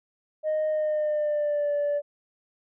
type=tone with pitch glide; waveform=sine; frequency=619 to 580.9 Hz; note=D#5 to D5; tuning=-9 to -19 cents; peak=-21 dBFS; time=0.43-2.02 s; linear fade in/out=50 ms; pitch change=-110 cents; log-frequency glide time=0.69-1.73 s; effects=tanh soft clip ceiling -21 dBFS